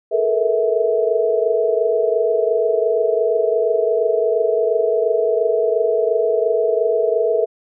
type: tone cluster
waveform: sine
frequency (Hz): 428.1 / 453.9 / 476.7 / 650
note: A4 / A#4 / A#4 / E5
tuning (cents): -47 / -46 / +39 / -24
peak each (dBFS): -20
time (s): 0.11-7.46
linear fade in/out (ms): 20
effects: none